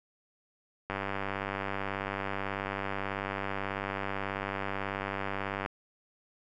click train, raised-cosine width 0.5 ms, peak -18 dBFS, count 469, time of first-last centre 0.9-5.661 s, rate 98.3 Hz, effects none

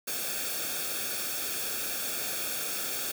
white noise with comb filter, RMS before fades -33 dBFS, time 0.07-3.12 s, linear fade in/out 10 ms, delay 1 ms, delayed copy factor -0.7, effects none

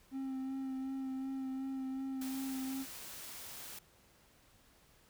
triangle tone with vibrato, 265.5 Hz, C4, 25 cents sharp, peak -35 dBFS, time 0.11-2.86 s, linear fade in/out 50 ms, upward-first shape sine, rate 2.7 Hz, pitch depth 18 cents each way
white noise, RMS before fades -48 dBFS, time 2.21-3.79 s, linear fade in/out 5 ms
effects pink hiss -66 dBFS RMS until 5.09 s

